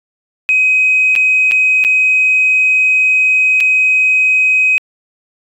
sine tone with dropouts, 2524 Hz, D#7, 24 cents sharp, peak -7 dBFS, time 0.49-4.78 s, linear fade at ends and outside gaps 0 ms, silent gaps 1.153-1.161 / 1.512-1.519 / 1.84-1.848 / 3.603-3.607 s, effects tanh soft clip ceiling -3 dBFS

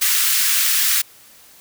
white high-pass noise, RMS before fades -17 dBFS, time 0.01-1.02 s, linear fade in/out 10 ms, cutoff 1400 Hz, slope 24 dB/octave, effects white hiss -47 dBFS RMS until 1.6 s

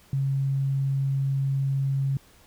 sine tone, 136.5 Hz, C#3, 26 cents flat, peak -22 dBFS, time 0.13-2.17 s, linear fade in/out 2 ms, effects pink hiss -56 dBFS RMS until 2.46 s

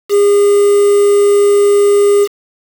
triangle tone with quantisation, 406.6 Hz, G#4, 37 cents flat, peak -4 dBFS, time 0.09-2.28 s, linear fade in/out 50 ms, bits 4, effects none

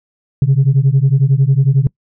sine beating tone pair, 130.81 / 141.81 Hz, C3 / C#3, 0 / +40 cents, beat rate 11 Hz, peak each -10 dBFS, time 0.42-1.87 s, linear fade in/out 2 ms, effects noise-tail reverb RT60 0.1 s tail -26 dB re dry + tanh soft clip ceiling -4 dBFS

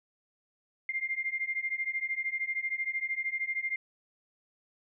sine beating tone pair, 2100 / 2113 Hz, C7 / C7, +6 / +16 cents, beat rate 13 Hz, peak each -34 / -33 dBFS, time 0.89-3.76 s, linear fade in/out 2 ms, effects none

